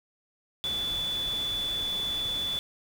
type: tone in noise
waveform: sine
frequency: 3465 Hz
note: A7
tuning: 27 cents flat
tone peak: -28 dBFS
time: 0.64-2.59 s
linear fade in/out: 0 ms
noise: pink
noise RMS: -41 dBFS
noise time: 0.64-2.59 s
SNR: +10 dB
effects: none